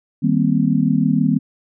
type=chord; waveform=sine; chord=C minor seventh; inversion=first; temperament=just; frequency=156.98 / 196.22 / 235.5 / 261.6 Hz; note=Eb3 / G3 / Bb3 / C4; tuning=+16 / +2 / +18 / 0 cents; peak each=-19 dBFS; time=0.22-1.39 s; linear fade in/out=20 ms; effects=none